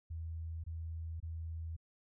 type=tone bursts; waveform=sine; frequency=81.6 Hz; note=E2; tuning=17 cents flat; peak=-39 dBFS; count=3; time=0.1-1.766 s; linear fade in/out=10 ms; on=540 ms; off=23 ms; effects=none